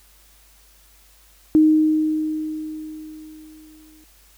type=tone with exponential decay; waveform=sine; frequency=310.6 Hz; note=D#4; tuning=3 cents flat; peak=-9 dBFS; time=1.55-4.04 s; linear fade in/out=0 ms; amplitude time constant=540 ms; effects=added 50 Hz sine -54 dBFS peak until 4.37 s + white hiss -54 dBFS RMS until 4.37 s